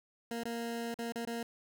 20% pulse tone with dropouts, 233.1 Hz, A#3, in tune, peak -31 dBFS, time 0.31-1.43 s, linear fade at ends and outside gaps 2 ms, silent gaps 0.435-0.454 / 0.942-0.988 / 1.122-1.157 / 1.251-1.272 s, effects none

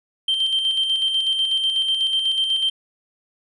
triangle tone with tremolo, 3136 Hz, G7, in tune, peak -14 dBFS, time 0.28-2.7 s, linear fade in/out 5 ms, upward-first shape square, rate 8.1 Hz, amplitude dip 45%, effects tanh soft clip ceiling -12 dBFS + resampled to 24000 Hz

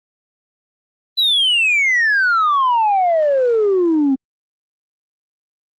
sine exponential sweep, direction down, 4023 to 259.5 Hz, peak -10 dBFS, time 1.17-4.16 s, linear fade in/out 20 ms, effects tanh soft clip ceiling -10 dBFS + Opus 24 kbps

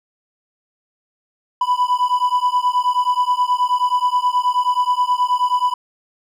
triangle beating tone pair, 987.8 / 997.2 Hz, B5 / B5, 0 / +16 cents, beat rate 9.4 Hz, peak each -16 dBFS, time 1.61-5.74 s, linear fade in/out 5 ms, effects none

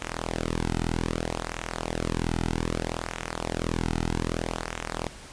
sawtooth tone with flanger, 41.43 Hz, E1, 9 cents sharp, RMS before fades -30 dBFS, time 0.01-5.08 s, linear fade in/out 10 ms, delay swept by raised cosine 0.21 to 1.81 ms, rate 0.63 Hz, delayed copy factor -0.85, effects pink hiss -45 dBFS RMS until 5.32 s + resampled to 22050 Hz

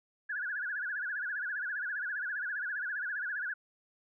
sine tone with vibrato, 1575 Hz, G6, 8 cents sharp, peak -33 dBFS, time 0.29-3.54 s, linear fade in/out 10 ms, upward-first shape sine, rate 15 Hz, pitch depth 160 cents each way, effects none

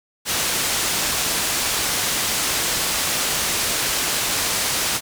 white low-pass noise, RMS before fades -22 dBFS, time 0.25-5.01 s, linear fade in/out 50 ms, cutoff 9300 Hz, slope 12 dB/octave, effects none

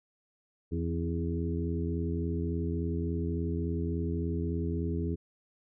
harmonic tone with a mistuned harmonic, 83.5 Hz, E2, 23 cents sharp, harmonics 1 / 2 / 3 / 4 / 5, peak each -32 / -35 / -37 / -38 / -39 dBFS, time 0.71-5.16 s, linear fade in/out 20 ms, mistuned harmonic 3, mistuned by +48 cents, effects none

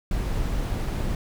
brown noise, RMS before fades -26 dBFS, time 0.11-1.15 s, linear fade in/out 2 ms, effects none

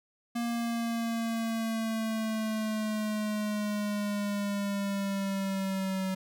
square linear sweep, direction down, 236 to 188.8 Hz, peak -30 dBFS, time 0.35-6.15 s, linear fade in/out 10 ms, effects none

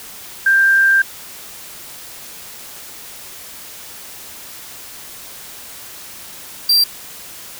sine / 45% pulse tone pair in turn, 1583 / 4716 Hz, G6 / D8, +17 / +6 cents, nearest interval octave + perfect fifth, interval 1889 cents, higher second, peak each -9 dBFS, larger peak neither, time 0.46-1.02 / 6.69-6.84 s, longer first, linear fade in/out 5 ms, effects white hiss -35 dBFS RMS until 7.59 s

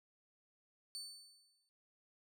30% pulse tone with exponential decay, 4500 Hz, C#8, 25 cents sharp, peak -39 dBFS, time 0.95-1.69 s, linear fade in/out 0 ms, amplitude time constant 160 ms, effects none

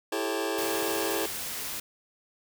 sawtooth chord, A dominant seventh, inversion second, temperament just, 330 / 396 / 440 / 550 Hz, E4 / G4 / A4 / C#5, +2 / +18 / 0 / -14 cents, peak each -29 / -29 / -29 / -32 dBFS, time 0.12-1.26 s, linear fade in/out 5 ms
white noise, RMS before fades -35 dBFS, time 0.58-1.8 s, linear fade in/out 5 ms
effects none

